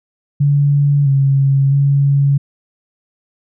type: tone with pitch steps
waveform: sine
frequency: 143.1 / 137.2 / 140.2 Hz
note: D3 / C#3 / C#3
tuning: -45 / -17 / +20 cents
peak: -9 dBFS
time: 0.4-2.38 s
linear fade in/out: 10 ms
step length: 660 ms
effects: none

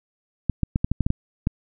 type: clicks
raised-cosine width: 5 ms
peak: -8 dBFS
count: 9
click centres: 0.497 / 0.633 / 0.759 / 0.845 / 0.916 / 1.007 / 1.065 / 1.104 / 1.471 s
effects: none

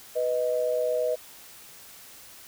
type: tone pair together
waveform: sine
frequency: 495.3 / 624 Hz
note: B4 / D#5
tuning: +5 / +5 cents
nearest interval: major third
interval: 400 cents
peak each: -26 dBFS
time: 0.15-1.16 s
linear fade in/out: 20 ms
effects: white hiss -48 dBFS RMS until 2.47 s

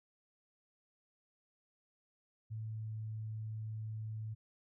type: tone with pitch glide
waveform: sine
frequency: 110 to 109.3 Hz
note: A2 to A2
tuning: 0 to -11 cents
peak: -39 dBFS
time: 2.5-4.35 s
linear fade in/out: 20 ms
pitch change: -11 cents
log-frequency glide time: 2.66-2.92 s
effects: none

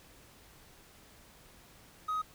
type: tone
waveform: triangle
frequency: 1259 Hz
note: D#6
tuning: 20 cents sharp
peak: -28 dBFS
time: 2.08-2.22 s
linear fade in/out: 10 ms
effects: tanh soft clip ceiling -25 dBFS + pink hiss -58 dBFS RMS until 2.34 s

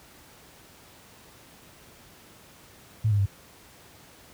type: tone with pitch steps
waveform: sine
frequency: 108.9 / 102.3 / 98.8 Hz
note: A2 / G#2 / G2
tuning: -17 / -26 / +14 cents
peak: -19 dBFS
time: 3.04-3.259 s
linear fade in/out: 10 ms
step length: 73 ms
effects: pink hiss -52 dBFS RMS until 4.33 s + high-pass 60 Hz 12 dB/octave

